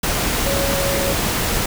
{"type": "tone in noise", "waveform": "sine", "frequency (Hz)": 554, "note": "C#5", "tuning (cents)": -1, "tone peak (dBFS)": -22, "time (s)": [0.46, 1.13], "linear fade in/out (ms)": 5, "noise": "pink", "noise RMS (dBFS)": -20, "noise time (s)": [0.03, 1.66], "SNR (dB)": -5, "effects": []}